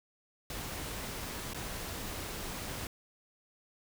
pink noise with dropouts, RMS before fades -40 dBFS, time 0.5-2.87 s, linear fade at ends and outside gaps 1 ms, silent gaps 1.535-1.545 s, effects none

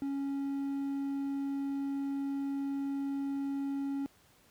triangle tone, 277.2 Hz, C#4, in tune, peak -30 dBFS, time 0.02-4.06 s, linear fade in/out 0 ms, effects pink hiss -64 dBFS RMS until 4.5 s + high-pass 60 Hz 12 dB/octave

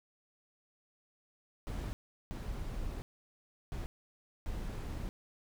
brown noise bursts at uneven times, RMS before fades -39 dBFS, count 4, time 1.67-1.93 / 2.31-3.02 / 3.72-3.86 / 4.46-5.09 s, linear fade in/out 0 ms, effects none

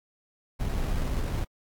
brown noise with sample-and-hold, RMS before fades -28 dBFS, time 0.59-1.45 s, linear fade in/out 20 ms, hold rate 3150 Hz, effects AAC 64 kbps

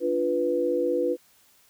sine chord, B diminished, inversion first, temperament equal, 293.7 / 349.2 / 493.9 Hz, D4 / F4 / B4, 0 / 0 / 0 cents, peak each -30 / -27 / -24 dBFS, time 0-1.17 s, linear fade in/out 50 ms, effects white hiss -60 dBFS RMS until 1.69 s

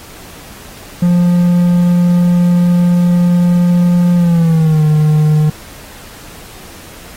triangle tone with pitch glide, 175.6 to 152.87 Hz, F3 to D#3, +10 to -30 cents, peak -5 dBFS, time 1.02-5.5 s, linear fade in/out 5 ms, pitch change -240 cents, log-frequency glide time 4.16-4.84 s, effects pink hiss -35 dBFS RMS until 7.16 s + AAC 48 kbps

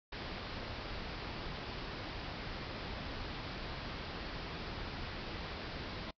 pink low-pass noise, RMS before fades -43 dBFS, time 0.12-6.11 s, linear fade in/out 5 ms, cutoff 5200 Hz, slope 96 dB/octave, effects noise-tail reverb RT60 0.1 s tail -25 dB re dry

